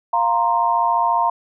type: chord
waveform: sine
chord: F suspended fourth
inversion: none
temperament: equal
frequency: 698.5 / 932.3 / 1046.5 Hz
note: F5 / Bb5 / C6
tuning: 0 / 0 / 0 cents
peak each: -21 / -17 / -21 dBFS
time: 0.13-1.3 s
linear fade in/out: 5 ms
effects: none